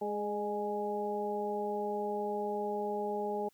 harmonic tone with a mistuned harmonic, 207.7 Hz, G#3, in tune, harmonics 1 / 2 / 3 / 4, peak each -41 / -35 / -40 / -37 dBFS, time 0.01-3.49 s, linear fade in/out 10 ms, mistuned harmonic 3, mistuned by -32 cents, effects white hiss -70 dBFS RMS until 3.53 s

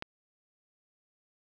click, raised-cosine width 0.3 ms, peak -20 dBFS, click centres 0.024 s, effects none

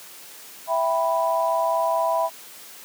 sine chord, E minor, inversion none, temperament equal, 659.3 / 784 / 987.8 Hz, E5 / G5 / B5, 0 / 0 / 0 cents, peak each -22 / -28 / -23 dBFS, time 0.67-2.3 s, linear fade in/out 50 ms, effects white hiss -43 dBFS RMS until 2.84 s + high-pass 200 Hz 12 dB/octave

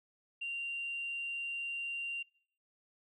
sine tone, 2772 Hz, F7, 14 cents flat, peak -35 dBFS, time 0.41-2.23 s, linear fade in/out 10 ms, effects noise-tail reverb RT60 0.6 s tail -24 dB re dry + tanh soft clip ceiling -31 dBFS

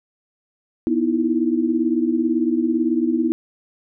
sine tone cluster, 245.4 / 314.8 / 332.8 Hz, B3 / D#4 / E4, -11 / +20 / +17 cents, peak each -21 dBFS, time 0.87-3.32 s, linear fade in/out 0 ms, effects none

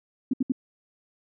sine tone bursts, 259.1 Hz, C4, 17 cents flat, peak -20 dBFS, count 3, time 0.31-0.521 s, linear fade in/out 5 ms, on 25 ms, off 68 ms, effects none

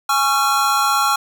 square chord, Db major, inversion second, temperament equal with one note detuned, 830.6 / 1108.7 / 1365.8 Hz, Ab5 / Db6 / F6, 0 / 0 / -39 cents, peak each -21 / -21 / -18 dBFS, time 0.09-1.16 s, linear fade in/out 5 ms, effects none

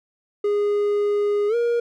triangle tone with pitch glide, 411.7 to 472.9 Hz, G#4 to A#4, -15 to +25 cents, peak -16 dBFS, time 0.44-1.8 s, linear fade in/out 5 ms, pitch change +240 cents, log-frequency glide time 1.48-1.55 s, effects none

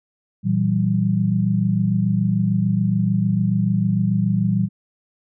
sine chord, E diminished, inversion second, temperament equal with one note detuned, 116.54 / 164.81 / 191.63 Hz, Bb2 / E3 / G3, 0 / 0 / -39 cents, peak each -21 / -22 / -19 dBFS, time 0.43-4.69 s, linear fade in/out 50 ms, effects none

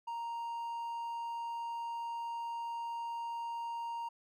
triangle tone, 932.3 Hz, A#5, in tune, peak -35 dBFS, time 0.07-4.09 s, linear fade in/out 10 ms, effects none

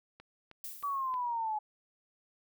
click train, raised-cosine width 0.3 ms, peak -35 dBFS, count 4, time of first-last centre 0.2-1.14 s, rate 3.19 Hz
violet noise with exponential decay, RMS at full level -40 dBFS, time 0.64-1.24 s, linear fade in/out 2 ms, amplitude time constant 130 ms
sine exponential sweep, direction down, 1155 to 841 Hz, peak -31 dBFS, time 0.83-1.59 s, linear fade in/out 10 ms
effects none

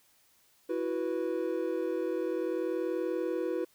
triangle chord, E suspended second, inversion none, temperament equal with one note detuned, 329.6 / 370 / 490.8 Hz, E4 / F#4 / B4, 0 / 0 / -11 cents, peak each -32 dBFS, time 0.69-3.65 s, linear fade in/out 10 ms, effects white hiss -66 dBFS RMS until 3.74 s

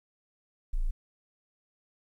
sine tone, 27.72 Hz, A0, 14 cents sharp, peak -25 dBFS, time 0.73-0.91 s, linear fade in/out 10 ms, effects 11-bit

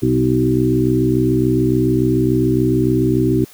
harmonic tone with a mistuned harmonic, 63.5 Hz, B1, 49 cents sharp, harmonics 1 / 2 / 3 / 4 / 5 / 6, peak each -29 / -18 / -29 / -19 / -17 / -19 dBFS, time 0.02-3.45 s, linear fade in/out 10 ms, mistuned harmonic 5, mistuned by +19 cents, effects white hiss -44 dBFS RMS until 3.53 s

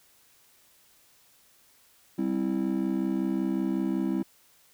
triangle chord, C major, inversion second, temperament just, 196.22 / 261.6 / 327 Hz, G3 / C4 / E4, +2 / 0 / -14 cents, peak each -27 dBFS, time 2.18-4.23 s, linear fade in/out 10 ms, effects tanh soft clip ceiling -17 dBFS + white hiss -61 dBFS RMS until 4.73 s

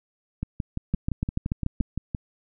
two click trains, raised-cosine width 5 ms, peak -12 / -15 dBFS, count 7 / 11, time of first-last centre 0.94-1.808 / 0.43-2.148 s, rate 6.91 / 5.82 Hz, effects none

